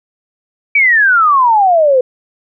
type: exponential sweep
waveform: sine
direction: down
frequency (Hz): 2330 to 493.9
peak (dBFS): -6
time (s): 0.75-2.01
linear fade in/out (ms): 5
effects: none